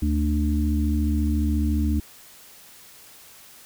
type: harmonic tone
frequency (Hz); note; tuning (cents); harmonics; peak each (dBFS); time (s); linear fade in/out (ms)
74.3; D2; +21; 1 / 3 / 4; -21 / -26 / -27; 0.02-2; 5
effects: white hiss -48 dBFS RMS until 3.65 s